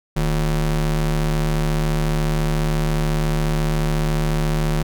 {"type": "ring-modulated tone", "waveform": "square", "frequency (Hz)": 96, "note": "G2", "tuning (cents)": -36, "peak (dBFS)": -15, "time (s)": [0.16, 4.83], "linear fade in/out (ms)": 10, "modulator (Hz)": 58.9, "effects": []}